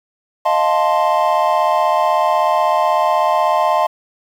triangle chord, F dominant seventh, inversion third, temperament equal, 622.3 / 698.5 / 880 / 1046.5 Hz, Eb5 / F5 / A5 / C6, 0 / 0 / 0 / 0 cents, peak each -16 dBFS, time 0.45-3.87 s, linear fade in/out 10 ms, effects 7-bit

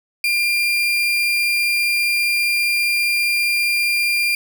35% pulse tone, 2395 Hz, D7, 33 cents sharp, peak -14 dBFS, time 0.24-4.35 s, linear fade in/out 2 ms, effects none

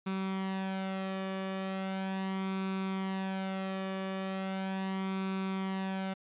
sawtooth tone with flanger, 191.1 Hz, G3, 44 cents flat, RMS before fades -35 dBFS, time 0.06-6.14 s, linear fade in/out 10 ms, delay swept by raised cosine 0.81 to 1.72 ms, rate 0.38 Hz, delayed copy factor +0.55, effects resampled to 8000 Hz

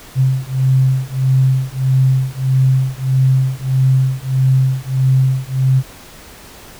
sine beating tone pair, 130.81 / 132.41 Hz, C3 / C3, 0 / +21 cents, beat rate 1.6 Hz, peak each -14 dBFS, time 0.15-5.83 s, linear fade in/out 50 ms, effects pink hiss -38 dBFS RMS until 6.79 s

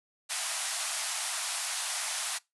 white band-pass noise, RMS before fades -34 dBFS, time 0.29-2.39 s, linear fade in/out 20 ms, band 620 to 11000 Hz, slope 96 dB/octave, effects noise-tail reverb RT60 0.2 s tail -23 dB re dry

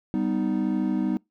triangle chord, G augmented, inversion none, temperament equal with one note detuned, 196 / 248.9 / 311.1 Hz, G3 / B3 / D#4, 0 / +14 / 0 cents, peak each -25 dBFS, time 0.14-1.17 s, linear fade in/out 0 ms, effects noise-tail reverb RT60 0.2 s tail -26 dB re dry

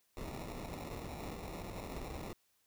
pink noise with sample-and-hold, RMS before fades -44 dBFS, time 0.17-2.33 s, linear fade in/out 0 ms, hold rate 1575 Hz, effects white hiss -75 dBFS RMS until 2.66 s

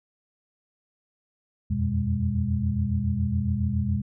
sine tone cluster, 83.3 / 90.5 / 122.4 / 203.7 Hz, E2 / F#2 / B2 / G#3, +19 / -38 / -15 / -33 cents, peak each -28 dBFS, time 1.7-4.02 s, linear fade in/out 10 ms, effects none

